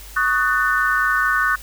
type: chord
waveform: sine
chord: D# half-diminished seventh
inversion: third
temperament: just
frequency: 1120.1 / 1244.5 / 1493.4 / 1792.1 Hz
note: C#6 / D#6 / F#6 / A6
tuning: +18 / 0 / +16 / +31 cents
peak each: -23 / -23 / -18 / -23 dBFS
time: 0.16-1.56 s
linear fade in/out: 10 ms
effects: added 50 Hz sine -38 dBFS peak until 1.62 s + white hiss -41 dBFS RMS until 1.62 s